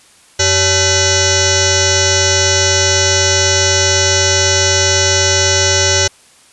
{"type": "tone with frequency modulation", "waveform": "sine", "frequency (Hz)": 2960, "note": "F#7", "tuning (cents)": 0, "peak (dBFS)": -9, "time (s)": [0.39, 6.08], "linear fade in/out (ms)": 10, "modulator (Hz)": 478, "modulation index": 7.5, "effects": ["white hiss -46 dBFS RMS until 6.52 s", "resampled to 24000 Hz"]}